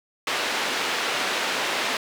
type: band-pass noise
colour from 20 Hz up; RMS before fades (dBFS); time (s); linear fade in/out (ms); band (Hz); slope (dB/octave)
white; -26; 0.27-1.97; 2; 290 to 3100; 12
effects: none